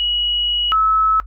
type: tone pair in turn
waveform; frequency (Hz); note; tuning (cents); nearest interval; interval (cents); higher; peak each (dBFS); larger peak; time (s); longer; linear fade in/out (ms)
sine; 2914 / 1298; F#7 / E6; -27 / -27; octave + major second; 1400; first; -17 / -12; second; 0-0.72 / 0.72-1.2; first; 0
effects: noise-tail reverb RT60 0.1 s tail -17 dB re dry + added 50 Hz sine -32 dBFS peak until 1.26 s